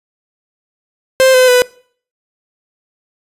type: tone with pitch steps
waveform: 45% pulse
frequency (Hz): 524 / 510.3 / 496.9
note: C5 / C5 / B4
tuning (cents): +2 / -43 / +11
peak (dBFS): -6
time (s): 1.2-1.62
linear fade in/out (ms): 0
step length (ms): 140
effects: noise-tail reverb RT60 0.5 s tail -22 dB re dry + resampled to 32000 Hz